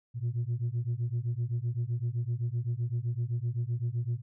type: beating tone pair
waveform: sine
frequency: 115.3 / 123.1 Hz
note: A#2 / B2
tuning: -19 / -5 cents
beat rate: 7.8 Hz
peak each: -30 dBFS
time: 0.14-4.22 s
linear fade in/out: 50 ms
effects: tanh soft clip ceiling -25 dBFS